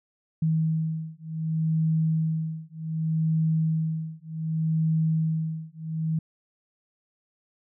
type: beating tone pair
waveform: sine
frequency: 159.4 / 160.06 Hz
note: D#3 / D#3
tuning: +42 / +49 cents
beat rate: 0.66 Hz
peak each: -26 dBFS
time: 0.42-6.19 s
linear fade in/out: 5 ms
effects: none